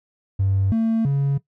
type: tone with pitch steps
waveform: triangle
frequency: 97.2 / 225.2 / 139.5 Hz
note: G2 / A3 / C#3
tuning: -14 / +40 / +11 cents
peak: -14 dBFS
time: 0.39-1.38 s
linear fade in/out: 10 ms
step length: 330 ms
effects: noise-tail reverb RT60 0.1 s tail -18 dB re dry + tanh soft clip ceiling -12 dBFS